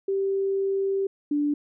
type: tone pair in turn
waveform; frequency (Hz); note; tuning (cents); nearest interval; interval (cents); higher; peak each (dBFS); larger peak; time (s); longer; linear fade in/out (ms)
sine; 390.4 / 292.5; G4 / D4; -7 / -7; perfect fourth; 500; first; -22 / -21; second; 0.08-1.07 / 1.31-1.54; first; 5
effects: none